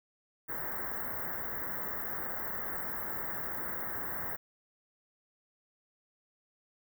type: band-stop noise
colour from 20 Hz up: white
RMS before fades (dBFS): -37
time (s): 0.48-4.37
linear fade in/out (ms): 20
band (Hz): 2000 to 15000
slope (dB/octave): 96
effects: none